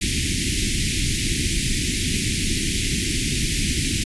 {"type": "band-stop noise", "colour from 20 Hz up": "pink", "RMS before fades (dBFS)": -22, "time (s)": [0.01, 4.04], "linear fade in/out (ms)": 10, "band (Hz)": [350, 2000], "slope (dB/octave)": 48, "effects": ["resampled to 24000 Hz"]}